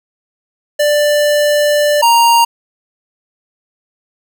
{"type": "tone pair in turn", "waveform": "square", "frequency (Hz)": [590, 933.9], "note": ["D5", "A#5"], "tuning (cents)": [8, 3], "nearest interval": "minor sixth", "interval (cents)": 795, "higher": "second", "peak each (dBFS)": [-10, -7], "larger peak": "second", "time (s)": [[0.79, 2.02], [2.02, 2.45]], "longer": "first", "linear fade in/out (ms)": 10, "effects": []}